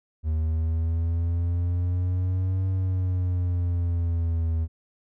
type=exponential two-way sweep; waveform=triangle; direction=up then down; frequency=78 to 94.7 to 80.7 Hz; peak=-20 dBFS; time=0.23-4.68 s; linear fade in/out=50 ms; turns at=2.67 s; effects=none